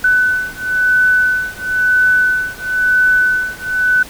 sine beating tone pair, 1500 / 1500.99 Hz, F#6 / F#6, +23 / +24 cents, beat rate 0.99 Hz, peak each -14 / -14 dBFS, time 0.04-4.03 s, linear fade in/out 5 ms, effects pink hiss -34 dBFS RMS until 4.09 s

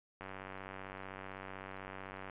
click train, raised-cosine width 0.5 ms, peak -30 dBFS, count 201, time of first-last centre 0.21-2.298 s, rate 95.8 Hz, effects resampled to 8000 Hz

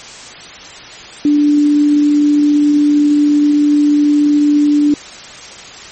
sine tone, 293.7 Hz, D4, in tune, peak -7 dBFS, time 1.25-4.94 s, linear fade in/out 2 ms, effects white hiss -32 dBFS RMS until 5.91 s + MP3 32 kbps

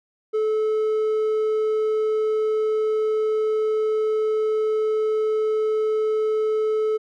sine tone with hard clipping, 433.3 Hz, A4, 27 cents flat, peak -20 dBFS, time 0.33-6.98 s, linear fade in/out 20 ms, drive 3 dB, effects none

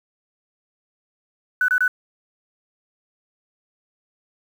sine tone bursts, 1493 Hz, F#6, 15 cents sharp, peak -15 dBFS, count 3, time 1.61-1.879 s, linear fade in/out 2 ms, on 73 ms, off 25 ms, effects 7-bit

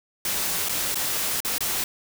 white noise with dropouts, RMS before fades -26 dBFS, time 0.25-1.84 s, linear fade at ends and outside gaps 2 ms, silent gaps 0.687-0.693 / 0.945-0.955 / 1.404-1.448 / 1.582-1.606 s, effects none

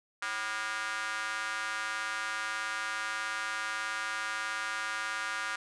square tone with high-pass filter, 109.2 Hz, A2, 13 cents flat, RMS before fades -35 dBFS, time 0.22-5.56 s, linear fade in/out 5 ms, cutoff 1400 Hz, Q 3, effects resampled to 22050 Hz

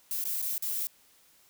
violet noise with dropouts, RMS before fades -32 dBFS, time 0.11-0.87 s, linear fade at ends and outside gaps 1 ms, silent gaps 0.241-0.252 / 0.418-0.424 / 0.58-0.623 s, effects white hiss -62 dBFS RMS until 1.49 s

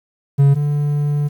triangle tone pair in turn, 140 / 145.99 Hz, C#3 / D3, +18 / -10 cents, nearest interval minor second, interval 72 cents, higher second, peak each -6 / -13 dBFS, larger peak first, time 0.38-0.55 / 0.55-1.29 s, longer second, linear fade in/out 20 ms, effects 8-bit

